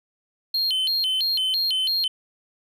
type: tone with vibrato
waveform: triangle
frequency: 3597 Hz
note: A7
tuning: 37 cents sharp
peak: -19 dBFS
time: 0.54-2.08 s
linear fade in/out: 5 ms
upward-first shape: square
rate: 3 Hz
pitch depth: 280 cents each way
effects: none